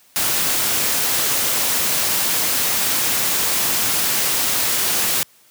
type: noise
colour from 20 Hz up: white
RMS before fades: -19 dBFS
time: 0.16-5.23 s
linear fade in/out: 0 ms
effects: white hiss -53 dBFS RMS until 5.5 s + high-pass 80 Hz 12 dB/octave